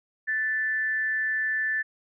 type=tone with amplitude modulation; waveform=sine; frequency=1760 Hz; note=A6; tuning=in tune; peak=-22 dBFS; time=0.27-1.83 s; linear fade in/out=20 ms; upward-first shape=sine; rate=247 Hz; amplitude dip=40%; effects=none